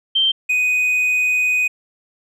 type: tone pair in turn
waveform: sine / triangle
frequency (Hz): 3136 / 2494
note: G7 / D#7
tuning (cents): 0 / +3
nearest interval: major third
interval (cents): 397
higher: first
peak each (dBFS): -13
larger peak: neither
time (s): 0.15-0.32 / 0.49-1.68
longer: second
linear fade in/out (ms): 10
effects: resampled to 32000 Hz